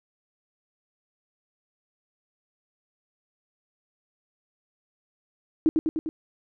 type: tone with echo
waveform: sine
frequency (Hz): 317.3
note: D#4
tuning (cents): +34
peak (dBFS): -15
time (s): 5.66-5.69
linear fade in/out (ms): 0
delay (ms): 100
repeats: 4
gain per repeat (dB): -3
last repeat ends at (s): 6.09
effects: none